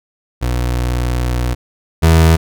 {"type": "tone pair in turn", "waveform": "30% pulse", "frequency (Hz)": [61, 81.43], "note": ["B1", "E2"], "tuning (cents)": [-21, -21], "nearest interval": "perfect fourth", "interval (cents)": 500, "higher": "second", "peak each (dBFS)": [-12, -4], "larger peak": "second", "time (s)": [[0.41, 1.55], [2.02, 2.37]], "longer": "first", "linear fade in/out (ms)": 20, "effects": []}